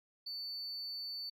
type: tone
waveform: sine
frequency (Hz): 4500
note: C#8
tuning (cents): +25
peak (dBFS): -38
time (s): 0.26-1.3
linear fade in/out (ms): 10
effects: tanh soft clip ceiling -37 dBFS + AAC 64 kbps